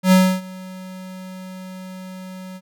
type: tone with ADSR envelope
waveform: square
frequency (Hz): 186.1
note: F#3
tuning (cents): +10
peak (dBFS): -9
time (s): 0.03-2.61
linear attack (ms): 89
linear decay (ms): 290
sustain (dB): -24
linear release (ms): 51
effects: none